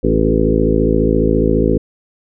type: harmonic tone with a mistuned harmonic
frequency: 54.6 Hz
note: A1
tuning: 13 cents flat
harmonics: 1 / 2 / 3 / 4 / 5 / 6 / 7 / 8 / 9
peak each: -18 / -23 / -20 / -20 / -18 / -22 / -19 / -19 / -20 dBFS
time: 0.03-1.78 s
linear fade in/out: 10 ms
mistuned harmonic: 7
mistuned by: -25 cents
effects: none